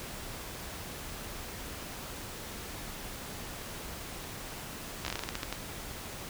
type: slowing click train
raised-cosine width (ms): 0.2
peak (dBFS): -16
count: 12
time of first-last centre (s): 5.05-5.526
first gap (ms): 14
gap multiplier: 1.21
effects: pink hiss -42 dBFS RMS until 6.29 s